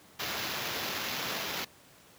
violet noise with sample-and-hold, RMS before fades -35 dBFS, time 0.19-1.65 s, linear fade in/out 10 ms, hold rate 8820 Hz, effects pink hiss -57 dBFS RMS until 2.18 s + high-pass 100 Hz 12 dB/octave

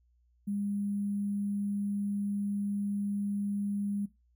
sine tone with sample-and-hold, 202.3 Hz, G#3, 45 cents flat, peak -30 dBFS, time 0.47-4.06 s, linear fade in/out 10 ms, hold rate 11025 Hz, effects noise-tail reverb RT60 0.2 s tail -18 dB re dry + added 60 Hz sine -65 dBFS peak until 4.35 s

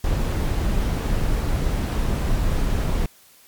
brown noise, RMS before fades -21 dBFS, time 0.04-3.06 s, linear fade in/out 2 ms, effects white hiss -52 dBFS RMS until 3.47 s + MP3 96 kbps

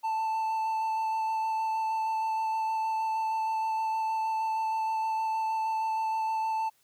triangle tone with vibrato, 884 Hz, A5, 8 cents sharp, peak -25 dBFS, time 0.03-6.7 s, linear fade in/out 20 ms, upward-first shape square, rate 6.4 Hz, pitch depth 8 cents each way, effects white hiss -68 dBFS RMS until 6.83 s

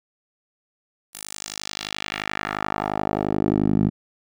10% pulse tone with band-pass filter sweep, 51.5 Hz, G#1, 14 cents flat, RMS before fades -25 dBFS, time 1.13-3.9 s, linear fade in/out 20 ms, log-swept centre 11000 to 190 Hz, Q 1.5, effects none

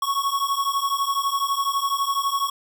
square beating tone pair, 1102 / 1114 Hz, C#6 / C#6, -11 / +8 cents, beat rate 12 Hz, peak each -25 dBFS, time 0.02-2.5 s, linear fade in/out 5 ms, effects none

